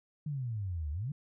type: exponential two-way sweep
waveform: sine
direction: down then up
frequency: 155.56 to 71 to 155.56 Hz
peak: -33 dBFS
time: 0.26-1.12 s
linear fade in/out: 5 ms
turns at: 0.91 s
effects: none